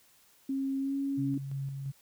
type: tone with pitch glide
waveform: sine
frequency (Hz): 270.4 to 276.2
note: C#4 to C#4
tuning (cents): -43 to -6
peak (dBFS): -29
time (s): 0.49-1.38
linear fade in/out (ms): 5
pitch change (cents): +37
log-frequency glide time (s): 0.8-0.95
type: tone with tremolo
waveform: sine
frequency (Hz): 137.1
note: C#3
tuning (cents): -19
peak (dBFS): -32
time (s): 1.17-1.92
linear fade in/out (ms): 20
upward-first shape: square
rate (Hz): 2.9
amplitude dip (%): 35
effects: white hiss -63 dBFS RMS until 2.01 s